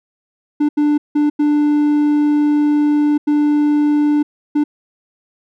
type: tone bursts at uneven times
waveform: triangle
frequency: 295.7 Hz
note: D4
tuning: 12 cents sharp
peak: -9 dBFS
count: 6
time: 0.6-0.69 / 0.77-0.98 / 1.15-1.3 / 1.39-3.18 / 3.27-4.23 / 4.55-4.64 s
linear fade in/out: 10 ms
effects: none

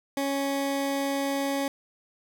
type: tone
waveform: 20% pulse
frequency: 277.1 Hz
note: C#4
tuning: 1 cent flat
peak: -21 dBFS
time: 0.17-1.68 s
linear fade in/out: 2 ms
effects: none

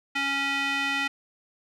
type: tone with band-pass filter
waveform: square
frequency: 277.2 Hz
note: C#4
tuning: in tune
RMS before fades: -27 dBFS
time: 0.15-1.08 s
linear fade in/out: 10 ms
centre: 2300 Hz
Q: 2.2
effects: none

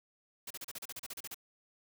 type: noise bursts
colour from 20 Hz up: white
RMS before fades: -43 dBFS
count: 13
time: 0.47-1.345 s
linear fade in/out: 5 ms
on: 35 ms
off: 35 ms
effects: none

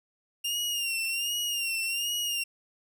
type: tone with vibrato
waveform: sawtooth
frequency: 2794 Hz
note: F7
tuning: in tune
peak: -25 dBFS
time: 0.44-2.44 s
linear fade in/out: 10 ms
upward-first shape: sine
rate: 1.3 Hz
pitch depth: 66 cents each way
effects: none

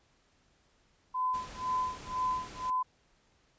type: tone with tremolo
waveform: sine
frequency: 1015 Hz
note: B5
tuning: 47 cents sharp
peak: -27 dBFS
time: 1.14-2.83 s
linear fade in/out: 10 ms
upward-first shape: sine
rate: 2 Hz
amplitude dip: 100%
type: noise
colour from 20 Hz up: pink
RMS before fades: -47 dBFS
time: 1.33-2.71 s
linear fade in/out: 20 ms
effects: pink hiss -69 dBFS RMS until 3.58 s + resampled to 16000 Hz

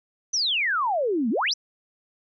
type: exponential two-way sweep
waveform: sine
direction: down then up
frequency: 6210 to 207.7 to 6210 Hz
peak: -21 dBFS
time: 0.33-1.54 s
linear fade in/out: 10 ms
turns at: 1.3 s
effects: none

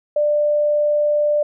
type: tone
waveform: sine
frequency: 593 Hz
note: D5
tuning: 17 cents sharp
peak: -14 dBFS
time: 0.16-1.43 s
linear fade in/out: 5 ms
effects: none

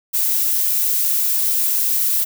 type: noise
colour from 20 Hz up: violet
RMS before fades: -18 dBFS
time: 0.13-2.25 s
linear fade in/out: 20 ms
effects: none

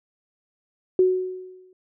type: tone with exponential decay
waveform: sine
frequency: 370 Hz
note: F#4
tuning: in tune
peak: -12 dBFS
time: 0.99-1.73 s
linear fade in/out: 2 ms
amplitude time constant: 160 ms
effects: none

